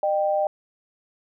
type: tone pair together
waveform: sine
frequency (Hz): 608 / 784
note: D#5 / G5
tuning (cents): -40 / 0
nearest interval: major third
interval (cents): 440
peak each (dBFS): -21 / -24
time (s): 0.03-0.47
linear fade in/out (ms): 2
effects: none